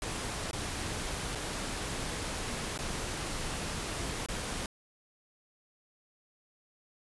pink noise with dropouts, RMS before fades -36 dBFS, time 0.02-4.66 s, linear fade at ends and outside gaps 1 ms, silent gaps 0.511-0.531 / 1.351-1.355 / 2.777-2.789 / 4.261-4.286 s, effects resampled to 24000 Hz

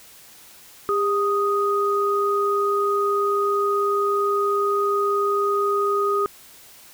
sine tone pair together, 403 / 1244.5 Hz, G4 / D#6, +48 / 0 cents, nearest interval octave + minor sixth, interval 1952 cents, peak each -21 / -21 dBFS, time 0.89-6.26 s, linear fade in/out 0 ms, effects white hiss -47 dBFS RMS until 6.93 s

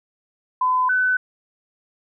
sine tone pair in turn, 1013 / 1506 Hz, B5 / F#6, +44 / +30 cents, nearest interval perfect fifth, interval 686 cents, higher second, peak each -16 dBFS, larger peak neither, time 0.61-0.89 / 0.89-1.17 s, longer neither, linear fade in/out 5 ms, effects none

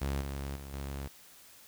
sawtooth tone with level steps, 69.1 Hz, C#2, 5 cents flat, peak -27 / -32 / -39 / -33 dBFS, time 0.01-1.08 s, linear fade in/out 10 ms, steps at 0.21 / 0.56 / 0.73 s, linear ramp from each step 2 ms, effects white hiss -56 dBFS RMS until 1.67 s

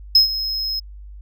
triangle tone with ADSR envelope, 5140 Hz, E8, 45 cents flat, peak -5 dBFS, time 0.15-0.8 s, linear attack 4 ms, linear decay 120 ms, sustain -15 dB, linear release 11 ms, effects tanh soft clip ceiling -1 dBFS + added 50 Hz sine -35 dBFS peak until 1.21 s

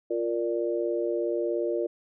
sine chord, Bb major, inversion second, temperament equal, 349.2 / 466.2 / 587.3 Hz, F4 / Bb4 / D5, 0 / 0 / 0 cents, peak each -28 / -30 / -31 dBFS, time 0.1-1.87 s, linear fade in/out 10 ms, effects none

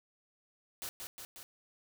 white noise with echo, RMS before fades -41 dBFS, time 0.82-0.89 s, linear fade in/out 0 ms, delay 180 ms, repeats 3, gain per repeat -3 dB, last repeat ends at 1.43 s, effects none

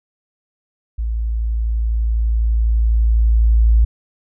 sine tone with level ramp, 56 Hz, A1, 31 cents sharp, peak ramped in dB -18 to -8 dBFS, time 0.98-3.85 s, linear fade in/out 10 ms, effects none

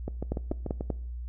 two click trains, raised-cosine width 2 ms, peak -19 / -16 dBFS, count 6 / 4, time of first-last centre 0.08-0.809 / 0.32-0.903 s, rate 6.86 / 5.15 Hz, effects noise-tail reverb RT60 0.6 s tail -21 dB re dry + added 60 Hz sine -34 dBFS peak until 1.28 s

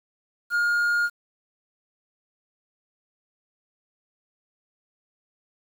triangle tone with quantisation, 1421 Hz, F6, 30 cents sharp, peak -18 dBFS, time 0.5-1.1 s, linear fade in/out 50 ms, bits 8, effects none

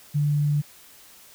sine tone, 146.83 Hz, D3, in tune, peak -19 dBFS, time 0.14-0.62 s, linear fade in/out 20 ms, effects white hiss -50 dBFS RMS until 1.34 s

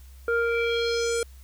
square tone with low-pass filter sweep, 466.2 Hz, A#4, in tune, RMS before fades -25 dBFS, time 0.28-1.23 s, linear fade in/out 2 ms, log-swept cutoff 1200 to 9300 Hz, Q 3.2, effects added 65 Hz sine -44 dBFS peak until 1.43 s + white hiss -58 dBFS RMS until 1.43 s

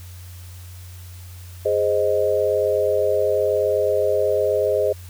sine chord, Ab major, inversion none, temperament equal, 415.3 / 523.3 / 622.3 Hz, Ab4 / C5 / Eb5, 0 / 0 / 0 cents, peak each -21 dBFS, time 1.65-4.93 s, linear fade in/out 10 ms, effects added 90 Hz sine -36 dBFS peak until 5.09 s + white hiss -47 dBFS RMS until 5.09 s

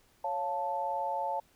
sine chord, Db augmented, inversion none, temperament equal, 554.4 / 698.5 / 880 Hz, Db5 / F5 / A5, 0 / 0 / 0 cents, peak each -37 / -37 / -32 dBFS, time 0.24-1.4 s, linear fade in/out 5 ms, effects pink hiss -66 dBFS RMS until 1.55 s

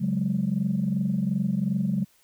sine chord, C# suspended fourth, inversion none, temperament equal, 138.59 / 185 / 207.7 Hz, C#3 / F#3 / G#3, 0 / 0 / 0 cents, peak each -29 / -25 / -26 dBFS, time 0-2.05 s, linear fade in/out 20 ms, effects tanh soft clip ceiling -15 dBFS + white hiss -62 dBFS RMS until 2.23 s

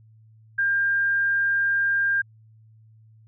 sine tone, 1600 Hz, G6, 35 cents sharp, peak -19 dBFS, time 0.58-2.22 s, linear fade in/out 10 ms, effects added 110 Hz sine -50 dBFS peak until 3.27 s

